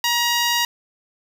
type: tone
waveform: 10% pulse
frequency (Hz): 950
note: A#5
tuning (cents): +33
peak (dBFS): -9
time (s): 0.04-0.65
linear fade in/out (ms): 2
effects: none